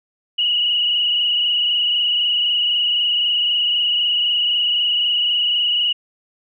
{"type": "tone with frequency modulation", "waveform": "sine", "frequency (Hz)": 2907, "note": "F#7", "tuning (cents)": -31, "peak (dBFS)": -15, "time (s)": [0.38, 5.93], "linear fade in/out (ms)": 10, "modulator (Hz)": 23.9, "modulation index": 2.8, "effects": []}